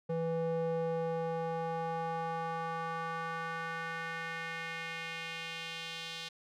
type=tone with band-pass filter sweep; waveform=square; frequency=164.81 Hz; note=E3; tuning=in tune; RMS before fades=-37 dBFS; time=0.09-6.29 s; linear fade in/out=10 ms; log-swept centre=410 to 3600 Hz; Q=2.1; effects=none